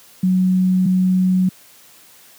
sine tone pair in turn, 185 / 185 Hz, F#3 / F#3, 0 / 0 cents, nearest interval unison, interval 0 cents, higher neither, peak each -12 dBFS, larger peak neither, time 0.23-0.86 / 0.86-1.49 s, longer neither, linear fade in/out 5 ms, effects white hiss -47 dBFS RMS until 2.38 s + high-pass 100 Hz 12 dB/octave

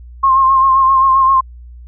sine tone with vibrato, 1066 Hz, C6, 32 cents sharp, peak -7 dBFS, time 0.23-1.41 s, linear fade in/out 10 ms, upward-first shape sine, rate 7.6 Hz, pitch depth 34 cents each way, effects added 60 Hz sine -32 dBFS peak until 1.87 s

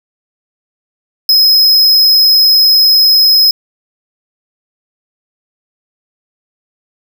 square tone, 5110 Hz, D#8, 45 cents sharp, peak -5 dBFS, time 1.29-3.51 s, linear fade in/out 2 ms, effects none

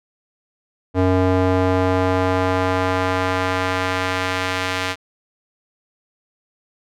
square tone with band-pass filter sweep, 92.5 Hz, F#2, in tune, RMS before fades -19 dBFS, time 0.94-4.96 s, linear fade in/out 50 ms, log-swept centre 440 to 2500 Hz, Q 0.75, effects none

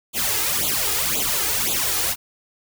white noise with flanger, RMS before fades -22 dBFS, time 0.13-2.16 s, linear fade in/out 50 ms, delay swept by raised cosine 0.27 to 2.47 ms, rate 1.9 Hz, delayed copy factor +0.95, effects none

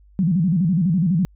sine tone with vibrato, 174.61 Hz, F3, in tune, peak -15 dBFS, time 0.19-1.25 s, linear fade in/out 0 ms, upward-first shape square, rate 12 Hz, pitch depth 160 cents each way, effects added 50 Hz sine -48 dBFS peak until 1.35 s

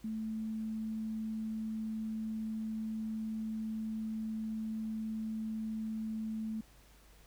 sine tone, 219.6 Hz, A3, 3 cents flat, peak -35 dBFS, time 0.04-6.61 s, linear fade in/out 5 ms, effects added 50 Hz sine -60 dBFS peak until 7.26 s + pink hiss -63 dBFS RMS until 7.26 s

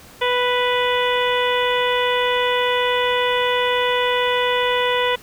harmonic tone, 493.9 Hz, B4, in tune, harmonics 1 / 2 / 3 / 4 / 5 / 6 / 7, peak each -20 / -22 / -28 / -25 / -29 / -27 / -28 dBFS, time 0.21-5.16 s, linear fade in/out 10 ms, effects pink hiss -44 dBFS RMS until 5.22 s

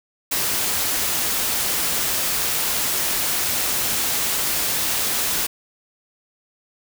white noise, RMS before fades -22 dBFS, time 0.31-5.47 s, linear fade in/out 10 ms, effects none

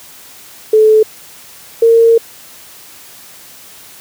sine tone pair in turn, 433.8 / 458.6 Hz, A4 / A#4, -25 / -28 cents, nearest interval minor second, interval 97 cents, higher second, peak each -4 dBFS, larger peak neither, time 0.73-1.03 / 1.82-2.18 s, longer second, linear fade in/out 5 ms, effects white hiss -37 dBFS RMS until 4 s + high-pass 60 Hz 12 dB/octave

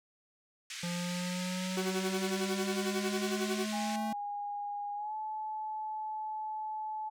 pink band-pass noise, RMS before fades -43 dBFS, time 0.7-3.96 s, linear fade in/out 2 ms, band 1800 to 8300 Hz, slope 24 dB/octave
square linear sweep, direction up, 173.3 to 220 Hz, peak -35 dBFS, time 0.83-4.13 s, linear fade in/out 5 ms
40% pulse tone with tremolo, 374.7 Hz, F#4, 22 cents sharp, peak -30 dBFS, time 1.77-3.66 s, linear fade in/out 2 ms, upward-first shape sine, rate 11 Hz, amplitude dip 85%
sine tone with pitch glide, 819 to 863.2 Hz, G#5 to A5, -24 to -33 cents, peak -35 dBFS, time 3.72-7.1 s, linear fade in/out 20 ms, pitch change +91 cents, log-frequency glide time 4.95-5.14 s
effects none

